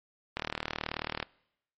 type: click train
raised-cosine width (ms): 0.3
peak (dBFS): -15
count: 34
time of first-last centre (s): 0.37-1.227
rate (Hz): 38.5
effects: noise-tail reverb RT60 0.8 s tail -24 dB re dry + MP3 32 kbps